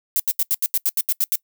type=noise bursts; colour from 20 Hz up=violet; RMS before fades=-19 dBFS; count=11; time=0.16-1.356 s; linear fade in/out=0 ms; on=36 ms; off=80 ms; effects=noise-tail reverb RT60 0.1 s tail -23 dB re dry